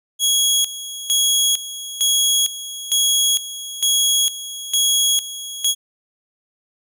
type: tone with tremolo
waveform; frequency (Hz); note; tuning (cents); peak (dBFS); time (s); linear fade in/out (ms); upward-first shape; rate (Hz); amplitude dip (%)
20% pulse; 3322; G#7; 0; -9; 0.19-5.75; 50; square; 1.1; 80
effects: none